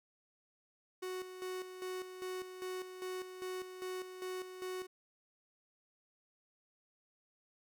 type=tone with tremolo; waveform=45% pulse; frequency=369.6 Hz; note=F#4; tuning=2 cents flat; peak=-39 dBFS; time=1.02-4.87 s; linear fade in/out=10 ms; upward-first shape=square; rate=2.5 Hz; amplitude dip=60%; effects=none